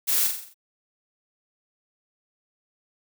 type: noise with echo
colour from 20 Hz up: blue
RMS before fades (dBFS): -23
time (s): 0.07-0.28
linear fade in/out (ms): 20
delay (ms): 44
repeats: 6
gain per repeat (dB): -5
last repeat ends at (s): 0.544
effects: none